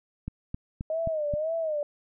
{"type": "click train", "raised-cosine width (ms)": 5, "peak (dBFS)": -20, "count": 5, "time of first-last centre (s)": [0.28, 1.338], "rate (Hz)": 3.78}
{"type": "tone with vibrato", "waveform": "sine", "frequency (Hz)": 622.3, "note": "D#5", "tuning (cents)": 0, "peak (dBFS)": -26, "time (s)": [0.9, 1.83], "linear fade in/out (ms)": 2, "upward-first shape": "sine", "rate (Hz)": 1.9, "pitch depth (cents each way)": 110}
{"effects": []}